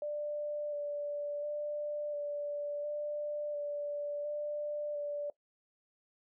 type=tone with vibrato; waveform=sine; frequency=587.3 Hz; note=D5; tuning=in tune; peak=-34 dBFS; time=0.02-5.3 s; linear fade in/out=2 ms; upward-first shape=square; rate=0.71 Hz; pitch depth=13 cents each way; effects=noise-tail reverb RT60 0.1 s tail -19 dB re dry